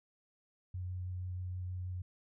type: tone with vibrato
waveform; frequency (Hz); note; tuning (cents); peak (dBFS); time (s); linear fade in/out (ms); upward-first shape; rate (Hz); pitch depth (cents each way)
sine; 91; F#2; -28; -37; 0.74-2.02; 5; sine; 6.3; 10
effects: none